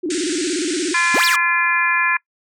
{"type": "tone with vibrato", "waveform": "sine", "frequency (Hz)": 329.9, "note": "E4", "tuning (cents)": 1, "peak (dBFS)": -19, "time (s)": [0.03, 0.94], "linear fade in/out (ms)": 10, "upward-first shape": "square", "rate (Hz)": 17, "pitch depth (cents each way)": 150}
{"type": "band-pass noise", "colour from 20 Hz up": "white", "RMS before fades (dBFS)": -27, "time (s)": [0.1, 1.36], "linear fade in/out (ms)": 5, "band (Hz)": [1400, 9100], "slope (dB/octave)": 96}
{"type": "harmonic tone", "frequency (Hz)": 343.6, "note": "F4", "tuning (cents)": -28, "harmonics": [3, 4, 5, 6, 7], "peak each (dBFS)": [-21, -27, -17, -25, -20], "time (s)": [0.94, 2.17], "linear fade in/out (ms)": 5}
{"type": "exponential two-way sweep", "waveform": "square", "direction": "up then down", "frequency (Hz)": [200.6, 5640, 944], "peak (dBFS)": -18, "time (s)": [1.14, 1.36], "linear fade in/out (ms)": 5, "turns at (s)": 1.25}
{"effects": ["noise-tail reverb RT60 0.1 s tail -24 dB re dry"]}